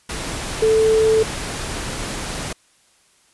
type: tone in noise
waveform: sine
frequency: 440 Hz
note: A4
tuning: in tune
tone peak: -12 dBFS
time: 0.62-1.23 s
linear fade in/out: 5 ms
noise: pink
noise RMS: -27 dBFS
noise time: 0.09-2.53 s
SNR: +12 dB
effects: white hiss -57 dBFS RMS until 3.33 s + resampled to 24000 Hz